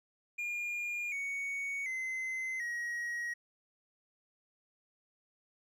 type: tone with pitch steps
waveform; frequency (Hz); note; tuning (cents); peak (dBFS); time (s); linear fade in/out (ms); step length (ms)
triangle; 2418 / 2230 / 2057 / 1897.1; D7 / C#7 / C7 / A#6; +50 / +10 / -30 / +30; -33; 0.38-3.34; 10; 740
effects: none